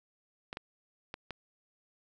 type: clicks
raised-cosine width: 0.3 ms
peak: -23 dBFS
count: 4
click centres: 0.529 / 0.571 / 1.141 / 1.307 s
effects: none

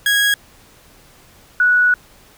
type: tone pair in turn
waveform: 30% pulse / sine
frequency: 1651 / 1470.9 Hz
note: G#6 / F#6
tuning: -11 / -11 cents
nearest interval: major second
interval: 200 cents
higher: first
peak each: -10 dBFS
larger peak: neither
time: 0.06-0.34 / 1.6-1.94 s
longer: second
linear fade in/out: 2 ms
effects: pink hiss -48 dBFS RMS until 2.37 s

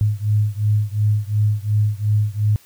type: beating tone pair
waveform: sine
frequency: 104.3 / 107.1 Hz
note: G#2 / A2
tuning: +8 / -46 cents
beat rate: 2.8 Hz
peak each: -18 / -19 dBFS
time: 0.01-2.56 s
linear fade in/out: 0 ms
effects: white hiss -51 dBFS RMS until 2.65 s

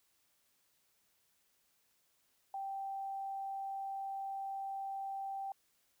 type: tone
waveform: sine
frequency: 782 Hz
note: G5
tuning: 4 cents flat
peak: -38 dBFS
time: 2.54-5.52 s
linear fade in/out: 2 ms
effects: white hiss -75 dBFS RMS until 6 s

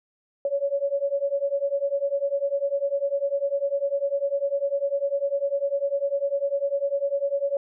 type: beating tone pair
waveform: sine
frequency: 554.4 / 564.4 Hz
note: C#5 / C#5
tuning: 0 / +31 cents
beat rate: 10 Hz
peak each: -26 / -25 dBFS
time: 0.45-7.57 s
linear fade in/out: 2 ms
effects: none

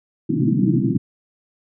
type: band-pass noise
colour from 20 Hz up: pink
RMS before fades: -18 dBFS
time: 0.29-0.98 s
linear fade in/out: 10 ms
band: 120 to 340 Hz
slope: 96 dB/octave
effects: none

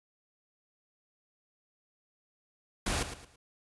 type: noise with echo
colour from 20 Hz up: pink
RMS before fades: -31 dBFS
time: 2.86-3.03 s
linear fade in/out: 5 ms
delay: 110 ms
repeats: 3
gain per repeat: -10 dB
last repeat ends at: 3.36 s
effects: resampled to 24000 Hz

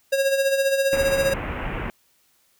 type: tone with tremolo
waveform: square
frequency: 545 Hz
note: C#5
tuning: 29 cents flat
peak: -17 dBFS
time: 0.12-1.34 s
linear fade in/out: 10 ms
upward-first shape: sine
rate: 15 Hz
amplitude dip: 55%
type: low-pass noise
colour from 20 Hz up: pink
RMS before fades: -29 dBFS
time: 0.93-1.9 s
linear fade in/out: 0 ms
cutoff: 2700 Hz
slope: 48 dB/octave
effects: white hiss -63 dBFS RMS until 2.59 s

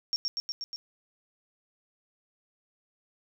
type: tone with echo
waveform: sine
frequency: 5530 Hz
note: F8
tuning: 18 cents flat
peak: -25 dBFS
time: 0.13-0.16 s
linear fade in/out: 0 ms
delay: 120 ms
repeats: 5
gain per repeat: -2 dB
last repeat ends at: 0.76 s
effects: none

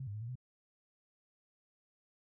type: tone with pitch steps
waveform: sine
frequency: 132.7 / 101.5 / 107 / 116.1 / 126.2 Hz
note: C3 / G#2 / A2 / A#2 / B2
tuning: +25 / -39 / -48 / -7 / +38 cents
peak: -39 dBFS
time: 0-0.355 s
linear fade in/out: 5 ms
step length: 71 ms
effects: none

